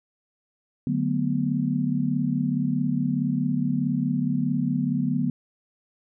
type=chord; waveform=sine; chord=B minor seventh; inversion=first; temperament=just; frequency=148.16 / 185.21 / 222.2 / 246.9 Hz; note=D3 / F#3 / A3 / B3; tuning=+16 / +2 / +17 / 0 cents; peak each=-27 / -28 / -30 / -25 dBFS; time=0.87-5.3 s; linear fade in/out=2 ms; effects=none